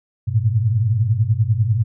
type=tone cluster; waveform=sine; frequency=100.5 / 110.1 / 120.6 Hz; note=G2 / A2 / B2; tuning=+44 / +2 / -41 cents; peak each=-19 dBFS; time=0.27-1.84 s; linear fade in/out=20 ms; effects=none